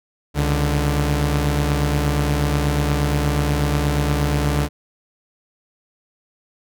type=tone pair together; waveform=sawtooth; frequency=69.3 / 146.95 Hz; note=C#2 / D3; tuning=0 / +1 cents; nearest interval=octave + minor second; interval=1301 cents; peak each=-16 dBFS; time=0.34-4.69 s; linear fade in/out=50 ms; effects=none